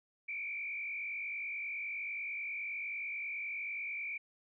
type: tone with frequency modulation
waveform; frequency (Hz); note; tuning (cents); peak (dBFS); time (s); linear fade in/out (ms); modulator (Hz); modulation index
sine; 2326; D7; -17; -37; 0.28-4.18; 10; 49.4; 1.7
effects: none